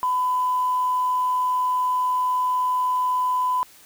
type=tone with quantisation; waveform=sine; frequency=1004 Hz; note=B5; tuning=28 cents sharp; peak=-19 dBFS; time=0.03-3.63 s; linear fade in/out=0 ms; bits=7; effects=white hiss -50 dBFS RMS until 3.85 s